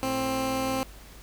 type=tone pair together; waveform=15% pulse; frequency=111 / 264 Hz; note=A2 / C4; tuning=+16 / +16 cents; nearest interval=octave + minor third; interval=1500 cents; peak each=-31 / -20 dBFS; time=0.03-0.83 s; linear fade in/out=0 ms; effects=added 50 Hz sine -46 dBFS peak until 1.22 s + pink hiss -50 dBFS RMS until 1.22 s